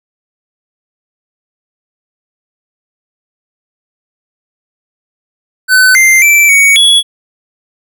square tone with pitch steps, 1512 / 2091 / 2332 / 2240 / 3373 Hz, F#6 / C7 / D7 / C#7 / G#7, +37 / -2 / -13 / +18 / +26 cents, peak -4 dBFS, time 5.68-7.03 s, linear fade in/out 50 ms, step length 270 ms, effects none

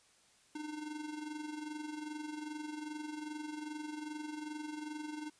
square tone with amplitude modulation, 303.2 Hz, D#4, 45 cents flat, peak -39 dBFS, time 0.55-5.3 s, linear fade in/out 5 ms, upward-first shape sine, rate 22.5 Hz, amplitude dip 60%, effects white hiss -67 dBFS RMS until 5.39 s + resampled to 22050 Hz

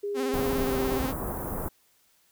sine tone with pitch glide, 406.7 to 396 Hz, G#4 to G4, -36 to +18 cents, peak -28 dBFS, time 0.03-0.99 s, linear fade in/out 10 ms, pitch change -46 cents, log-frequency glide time 0.54-0.73 s
sawtooth tone with vibrato, 261.6 Hz, C4, in tune, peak -25 dBFS, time 0.14-1.14 s, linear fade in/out 50 ms, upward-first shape square, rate 17 Hz, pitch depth 44 cents each way
pink band-stop noise, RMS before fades -32 dBFS, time 0.33-1.69 s, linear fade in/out 10 ms, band 1200 to 12000 Hz, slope 24 dB/octave
effects white hiss -65 dBFS RMS until 2.31 s

